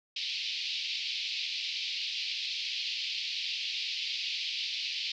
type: band-pass noise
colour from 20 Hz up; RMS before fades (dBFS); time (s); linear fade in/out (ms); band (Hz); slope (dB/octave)
white; -35; 0.16-5.12; 5; 2400 to 4800; 48
effects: none